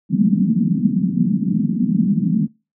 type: band-pass noise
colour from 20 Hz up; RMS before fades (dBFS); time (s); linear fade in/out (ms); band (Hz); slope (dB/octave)
pink; -17; 0.09-2.48; 50; 170 to 240; 48
effects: noise-tail reverb RT60 0.3 s tail -25 dB re dry